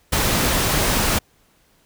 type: noise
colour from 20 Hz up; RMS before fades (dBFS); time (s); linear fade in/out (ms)
pink; -19; 0.12-1.19; 10
effects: pink hiss -59 dBFS RMS until 1.85 s